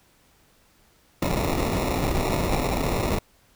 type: noise with sample-and-hold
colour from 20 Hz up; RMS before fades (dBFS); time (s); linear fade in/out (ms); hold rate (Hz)
pink; -24; 1.22-3.19; 5; 1575
effects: pink hiss -60 dBFS RMS until 3.55 s